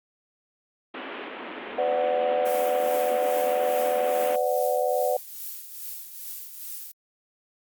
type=band-pass noise; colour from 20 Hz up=pink; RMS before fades=-37 dBFS; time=0.94-4.36 s; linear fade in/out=5 ms; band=230 to 3200 Hz; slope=48 dB/octave
type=chord; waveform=sine; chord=B minor; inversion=none; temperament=equal with one note detuned; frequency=505.1 / 587.3 / 740 Hz; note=B4 / D5 / F#5; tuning=+39 / 0 / 0 cents; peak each=-25 / -26 / -27 dBFS; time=1.78-5.17 s; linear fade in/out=5 ms
type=noise with tremolo; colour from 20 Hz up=violet; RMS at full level=-35 dBFS; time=2.45-6.92 s; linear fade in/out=10 ms; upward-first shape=triangle; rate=2.4 Hz; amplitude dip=60%
effects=Opus 48 kbps